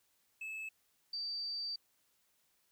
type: tone pair in turn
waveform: triangle / sine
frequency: 2605 / 4642 Hz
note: E7 / D8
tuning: -21 / -21 cents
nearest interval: minor seventh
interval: 1000 cents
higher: second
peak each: -39 / -37 dBFS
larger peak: second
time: 0.41-0.69 / 1.13-1.76 s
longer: second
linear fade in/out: 5 ms
effects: white hiss -75 dBFS RMS until 2.71 s